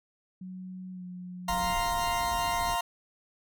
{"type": "tone with pitch glide", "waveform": "sine", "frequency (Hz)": [185, 180.46], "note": ["F#3", "F#3"], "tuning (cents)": [0, -43], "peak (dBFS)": -38, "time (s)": [0.41, 1.74], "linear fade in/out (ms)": 5, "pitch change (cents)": -43, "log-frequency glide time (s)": [0.92, 1.04]}
{"type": "chord", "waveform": "40% pulse", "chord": "F suspended fourth", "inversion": "none", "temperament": "equal", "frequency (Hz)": [698.5, 932.3, 1046.5], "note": ["F5", "Bb5", "C6"], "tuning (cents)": [0, 0, 0], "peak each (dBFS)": [-31, -30, -32], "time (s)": [1.48, 2.81], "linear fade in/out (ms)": 5}
{"type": "noise", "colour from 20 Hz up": "brown", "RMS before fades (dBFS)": -39, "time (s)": [1.49, 2.76], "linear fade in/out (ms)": 10}
{"effects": []}